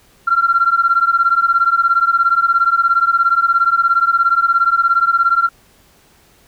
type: beating tone pair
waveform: sine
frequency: 1363 / 1380 Hz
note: F6 / F6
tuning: -43 / -21 cents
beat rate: 17 Hz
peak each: -13 dBFS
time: 0.27-5.49 s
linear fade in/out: 10 ms
effects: tanh soft clip ceiling -3 dBFS + pink hiss -51 dBFS RMS until 6.47 s